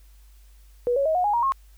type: tone with pitch steps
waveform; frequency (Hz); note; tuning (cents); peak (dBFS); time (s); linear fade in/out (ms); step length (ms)
sine; 486.1 / 555.2 / 634 / 724.1 / 827 / 944.5 / 1078.7; B4 / C#5 / D#5 / F#5 / G#5 / A#5 / C#6; -28 / +3 / +32 / -38 / -8 / +22 / -48; -19; 0.87-1.521; 0; 93
effects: added 50 Hz sine -48 dBFS peak until 1.77 s + white hiss -62 dBFS RMS until 1.77 s